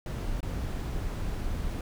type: noise with dropouts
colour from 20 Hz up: brown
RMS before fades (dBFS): -32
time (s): 0.06-1.81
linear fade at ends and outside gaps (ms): 2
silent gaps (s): 0.406-0.429
effects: none